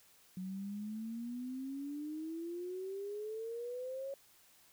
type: exponential sweep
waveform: sine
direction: up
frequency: 183.1 to 554.4 Hz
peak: -39 dBFS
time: 0.37-4.14 s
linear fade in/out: 2 ms
effects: white hiss -65 dBFS RMS until 4.72 s